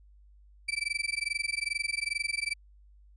35% pulse tone with amplitude modulation, 2325 Hz, D7, 18 cents flat, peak -24 dBFS, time 0.68-2.54 s, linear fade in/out 10 ms, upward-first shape sine, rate 22.4 Hz, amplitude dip 100%, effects added 50 Hz sine -54 dBFS peak until 3.16 s + resampled to 24000 Hz

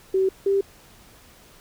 sine tone pair in turn, 381.1 / 394.1 Hz, G4 / G4, -49 / +9 cents, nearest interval minor second, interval 58 cents, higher second, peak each -17 dBFS, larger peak neither, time 0.14-0.29 / 0.46-0.61 s, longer neither, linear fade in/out 5 ms, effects pink hiss -51 dBFS RMS until 1.6 s

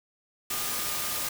sine tone in noise, 1216 Hz, D#6, 40 cents flat, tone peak -42 dBFS, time 0.5-1.29 s, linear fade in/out 5 ms, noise white, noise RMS -31 dBFS, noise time 0.5-1.29 s, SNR -14 dB, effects none

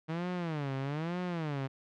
sawtooth tone with vibrato, 155.56 Hz, D#3, in tune, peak -29 dBFS, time 0.08-1.68 s, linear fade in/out 20 ms, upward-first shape sine, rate 1.1 Hz, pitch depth 260 cents each way, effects low-pass 3000 Hz 12 dB/octave

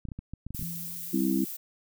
clicks, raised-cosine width 5 ms, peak -25 dBFS, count 10, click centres 0.053 / 0.087 / 0.118 / 0.19 / 0.336 / 0.466 / 0.506 / 0.548 / 0.594 / 0.626 s
violet noise, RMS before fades -38 dBFS, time 0.54-1.57 s, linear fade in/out 10 ms
sine tone with exponential decay, 169.9 Hz, F3, 47 cents flat, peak -32 dBFS, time 0.61-1.49 s, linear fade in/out 2 ms, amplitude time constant 190 ms
sine chord, C major, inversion second, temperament just, 196.22 / 261.6 / 327 Hz, G3 / C4 / E4, +2 / 0 / -14 cents, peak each -28 dBFS, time 1.13-1.45 s, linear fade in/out 10 ms
effects none

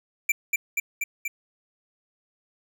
square tone with echo, 2349 Hz, D7, in tune, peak -19 dBFS, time 0.29-0.32 s, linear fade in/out 5 ms, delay 240 ms, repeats 4, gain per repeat -2 dB, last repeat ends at 1.28 s, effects none

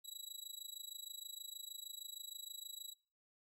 20% pulse tone with amplitude modulation, 3900 Hz, B7, 23 cents flat, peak -38 dBFS, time 0.04-2.94 s, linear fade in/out 20 ms, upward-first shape sine, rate 26.4 Hz, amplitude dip 95%, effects noise-tail reverb RT60 0.4 s tail -23 dB re dry

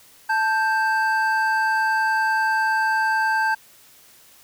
triangle tone pair together, 880 / 1572.4 Hz, A5 / G6, 0 / +5 cents, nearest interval minor seventh, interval 1005 cents, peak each -19 dBFS, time 0.29-3.55 s, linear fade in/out 10 ms, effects white hiss -51 dBFS RMS until 4.43 s

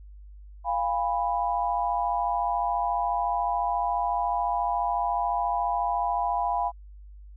sine chord, F diminished, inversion none, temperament equal with one note detuned, 698.5 / 812.6 / 987.8 Hz, F5 / Ab5 / Cb6, 0 / -38 / 0 cents, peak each -28 dBFS, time 0.64-6.72 s, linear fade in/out 50 ms, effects added 50 Hz sine -43 dBFS peak until 7.36 s

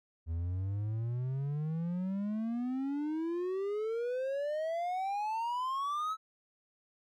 triangle exponential sweep, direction up, 80 to 1313 Hz, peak -30 dBFS, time 0.26-6.17 s, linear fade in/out 50 ms, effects none

